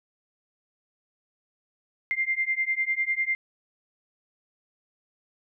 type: beating tone pair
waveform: sine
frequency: 2093 / 2103 Hz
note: C7 / C7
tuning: 0 / +8 cents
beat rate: 10 Hz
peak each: -27 dBFS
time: 2.11-3.35 s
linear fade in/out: 0 ms
effects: none